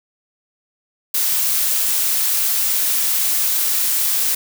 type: noise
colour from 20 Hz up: blue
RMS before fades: -18 dBFS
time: 1.14-4.35 s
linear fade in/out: 5 ms
effects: none